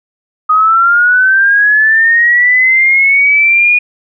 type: linear sweep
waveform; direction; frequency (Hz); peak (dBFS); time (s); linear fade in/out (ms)
sine; up; 1242 to 2459; -5; 0.49-3.79; 10
effects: none